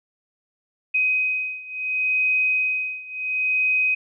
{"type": "beating tone pair", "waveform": "sine", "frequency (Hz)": [2516, 2516.71], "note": ["D#7", "D#7"], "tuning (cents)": [19, 19], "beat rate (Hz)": 0.71, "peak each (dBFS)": [-22, -24], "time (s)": [0.94, 3.95], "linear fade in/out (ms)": 10, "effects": []}